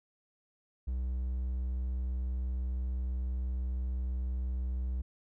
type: tone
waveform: triangle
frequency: 63 Hz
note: B1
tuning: 35 cents sharp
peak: -29 dBFS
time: 0.87-5.02 s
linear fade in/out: 10 ms
effects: none